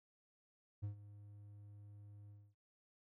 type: tone with ADSR envelope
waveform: triangle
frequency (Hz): 102.7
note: G#2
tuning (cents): -19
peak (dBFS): -36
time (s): 0.82-2.55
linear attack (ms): 20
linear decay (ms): 110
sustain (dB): -16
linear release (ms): 250
effects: none